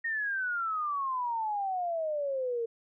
sine exponential sweep, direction down, 1864.7 to 453.8 Hz, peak -29 dBFS, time 0.04-2.66 s, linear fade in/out 10 ms, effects none

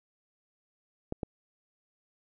clicks, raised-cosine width 2 ms, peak -19 dBFS, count 2, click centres 1.124 / 1.232 s, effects none

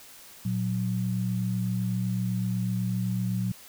sine tone pair together, 116.56 / 184.5 Hz, A#2 / F#3, 0 / -5 cents, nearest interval minor sixth, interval 795 cents, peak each -28 dBFS, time 0.45-3.52 s, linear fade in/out 5 ms, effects white hiss -49 dBFS RMS until 3.68 s

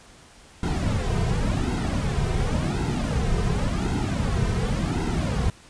brown noise with flanger, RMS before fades -24 dBFS, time 0.63-5.5 s, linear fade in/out 2 ms, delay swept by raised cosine 1.7 to 3.6 ms, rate 0.91 Hz, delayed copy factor -0.75, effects pink hiss -50 dBFS RMS until 5.69 s + resampled to 22050 Hz

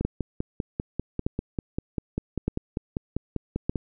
two click trains, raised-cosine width 3 ms, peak -14 / -11 dBFS, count 20 / 4, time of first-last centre 0.01-3.758 / 0.05-3.695 s, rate 5.07 / 0.823 Hz, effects none

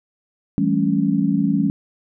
sine chord, A dominant seventh, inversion second, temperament equal with one note detuned, 164.81 / 196 / 215.6 / 277.2 Hz, E3 / G3 / A3 / C#4, 0 / 0 / -35 / 0 cents, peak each -23 / -20 / -22 / -20 dBFS, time 0.58-1.7 s, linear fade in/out 0 ms, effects none

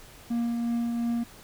triangle tone with tremolo, 235.1 Hz, A#3, 15 cents sharp, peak -22 dBFS, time 0.3-1.24 s, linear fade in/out 10 ms, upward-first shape triangle, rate 2.8 Hz, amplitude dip 30%, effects pink hiss -50 dBFS RMS until 1.43 s

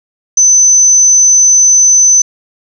sine tone, 6090 Hz, F#8, 49 cents sharp, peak -3 dBFS, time 0.37-2.22 s, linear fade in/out 5 ms, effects none

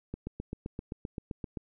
click train, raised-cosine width 3 ms, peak -23 dBFS, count 12, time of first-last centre 0.14-1.572 s, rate 7.68 Hz, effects none

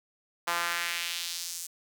sawtooth tone with high-pass filter sweep, 171.7 Hz, F3, 29 cents flat, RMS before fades -33 dBFS, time 0.47-1.67 s, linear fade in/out 10 ms, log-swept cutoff 1000 to 7600 Hz, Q 1.5, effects none

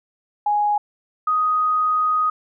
sine tone pair in turn, 830.6 / 1248.8 Hz, G#5 / D#6, 0 / +6 cents, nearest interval perfect fifth, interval 706 cents, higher second, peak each -16 / -16 dBFS, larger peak neither, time 0.46-0.78 / 1.27-2.3 s, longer second, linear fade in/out 5 ms, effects none

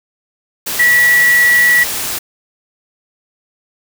sine tone in noise, 1940 Hz, B6, 31 cents flat, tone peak -7 dBFS, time 0.79-1.84 s, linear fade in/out 10 ms, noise white, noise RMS -20 dBFS, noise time 0.66-2.19 s, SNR +10 dB, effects none

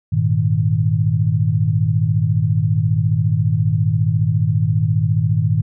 sine chord, Ab suspended second, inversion none, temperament equal with one note detuned, 101.92 / 116.54 / 155.56 Hz, Ab2 / Bb2 / Eb3, -32 / 0 / 0 cents, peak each -18 dBFS, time 0.12-5.62 s, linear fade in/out 10 ms, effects none

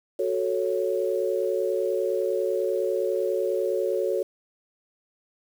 sine chord, F# minor, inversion none, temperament equal, 370 / 440 / 554.4 Hz, F#4 / A4 / C#5, 0 / 0 / 0 cents, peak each -27 dBFS, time 0.19-4.23 s, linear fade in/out 5 ms, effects 8-bit

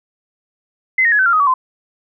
sine tone with pitch steps, 2051 / 1859.2 / 1685.3 / 1527.7 / 1384.8 / 1255.3 / 1137.9 / 1031.4 Hz, C7 / A#6 / G#6 / G6 / F6 / D#6 / C#6 / C6, -35 / -5 / +25 / -45 / -15 / +15 / +45 / -25 cents, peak -10 dBFS, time 0.98-1.54 s, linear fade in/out 5 ms, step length 70 ms, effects none

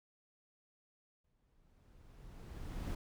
brown noise with exponential growth, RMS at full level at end -38 dBFS, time 1.24-2.95 s, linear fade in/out 5 ms, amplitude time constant 370 ms, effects none

